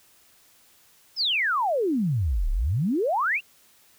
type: exponential two-way sweep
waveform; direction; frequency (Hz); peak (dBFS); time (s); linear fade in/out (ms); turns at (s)
sine; down then up; 5460 to 32.7 to 2906; -21; 1.16-3.41; 50; 2.5
effects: white hiss -58 dBFS RMS until 3.98 s